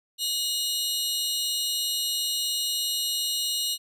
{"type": "tone cluster", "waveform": "sawtooth", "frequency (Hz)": [2906, 3773, 4175], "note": ["F#7", "A#7", "C8"], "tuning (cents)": [-32, 20, -5], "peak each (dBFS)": -27, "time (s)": [0.18, 3.78], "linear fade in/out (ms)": 50, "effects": ["resampled to 32000 Hz"]}